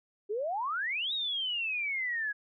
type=exponential two-way sweep; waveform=sine; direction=up then down; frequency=392 to 3841 to 1648 Hz; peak=-30 dBFS; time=0.29-2.33 s; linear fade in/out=20 ms; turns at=1.13 s; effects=none